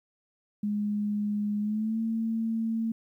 sine tone with pitch glide, 207.7 to 225.2 Hz, G#3 to A3, 0 to +40 cents, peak -26 dBFS, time 0.63-2.92 s, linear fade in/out 5 ms, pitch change +140 cents, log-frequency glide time 1.6-2 s, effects 11-bit

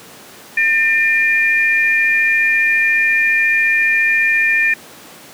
sine tone pair together, 1803.6 / 2400 Hz, A6 / D7, +42 / +37 cents, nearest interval perfect fourth, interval 495 cents, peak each -14 dBFS, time 0.57-4.74 s, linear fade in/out 5 ms, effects pink hiss -38 dBFS RMS until 5.33 s + high-pass 200 Hz 12 dB/octave

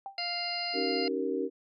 sine tone with exponential decay, 785 Hz, G5, 2 cents sharp, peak -33 dBFS, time 0.06-0.21 s, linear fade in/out 1 ms, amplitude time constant 31 ms
harmonic tone, 698.5 Hz, F5, in tune, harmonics 1 / 2 / 3 / 4 / 6 / 7, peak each -37 / -47 / -39 / -40 / -36 / -37 dBFS, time 0.18-1.08 s, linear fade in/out 2 ms
sine chord, Eb dominant seventh, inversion third, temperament equal with one note detuned, 277.2 / 311.1 / 381.9 / 466.2 Hz, Db4 / Eb4 / G4 / Bb4, 0 / 0 / -45 / 0 cents, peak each -34 / -37 / -33 / -33 dBFS, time 0.73-1.5 s, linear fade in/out 50 ms
effects none

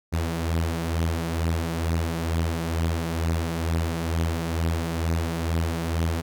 sawtooth beating tone pair, 82 / 84.2 Hz, E2 / E2, -9 / +37 cents, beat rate 2.2 Hz, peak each -21 / -25 dBFS, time 0.12-6.22 s, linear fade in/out 20 ms, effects none

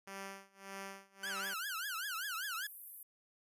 5% pulse tone with tremolo, 195.4 Hz, G3, 5 cents flat, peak -32 dBFS, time 0.07-1.54 s, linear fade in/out 5 ms, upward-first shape sine, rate 1.7 Hz, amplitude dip 95%
sawtooth tone with vibrato, 1480 Hz, F#6, in tune, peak -35 dBFS, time 1.23-2.67 s, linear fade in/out 5 ms, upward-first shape triangle, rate 5.1 Hz, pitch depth 270 cents each way
pink high-pass noise, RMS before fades -48 dBFS, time 1.43-3.03 s, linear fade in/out 2 ms, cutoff 11000 Hz, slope 48 dB/octave
effects resampled to 32000 Hz

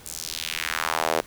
square tone with high-pass filter sweep, 40 Hz, D#1, 49 cents sharp, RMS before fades -28 dBFS, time 0.05-1.21 s, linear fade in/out 10 ms, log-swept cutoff 8300 to 480 Hz, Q 1.7, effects pink hiss -48 dBFS RMS until 1.26 s

